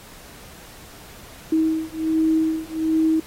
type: beating tone pair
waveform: sine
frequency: 318.1 / 319.4 Hz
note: D#4 / D#4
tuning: +38 / +45 cents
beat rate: 1.3 Hz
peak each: -21 dBFS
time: 1.52-3.2 s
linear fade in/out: 5 ms
effects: pink hiss -44 dBFS RMS until 3.26 s + AAC 48 kbps